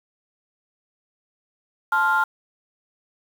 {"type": "chord", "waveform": "sine", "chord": "F major", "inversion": "first", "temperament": "just", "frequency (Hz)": [873.1, 1047.7, 1396.9], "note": ["A5", "C6", "F6"], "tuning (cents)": [-14, 2, 0], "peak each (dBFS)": [-21, -24, -18], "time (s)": [1.92, 2.24], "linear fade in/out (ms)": 5, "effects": ["tanh soft clip ceiling -11 dBFS", "7-bit"]}